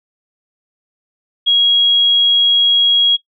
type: tone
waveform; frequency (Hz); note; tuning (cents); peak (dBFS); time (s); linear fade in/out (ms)
sine; 3300; G#7; -12; -8; 1.46-3.17; 20
effects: noise-tail reverb RT60 0.1 s tail -18 dB re dry